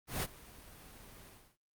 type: noise with ADSR envelope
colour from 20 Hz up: pink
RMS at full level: -33 dBFS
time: 0.07-1.57 s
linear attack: 160 ms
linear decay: 35 ms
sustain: -21 dB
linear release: 300 ms
effects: noise-tail reverb RT60 0.1 s tail -22 dB re dry + Opus 32 kbps